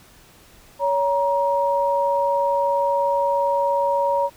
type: tone pair together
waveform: sine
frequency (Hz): 561.9 / 945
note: C#5 / A#5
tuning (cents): +23 / +23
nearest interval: major sixth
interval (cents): 900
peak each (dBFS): -20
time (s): 0.79-4.3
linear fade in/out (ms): 50
effects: pink hiss -50 dBFS RMS until 4.36 s